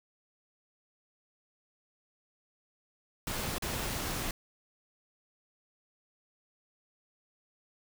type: noise with dropouts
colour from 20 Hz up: pink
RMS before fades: -35 dBFS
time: 3.27-4.31 s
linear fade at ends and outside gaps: 2 ms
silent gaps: 3.583-3.622 s
effects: none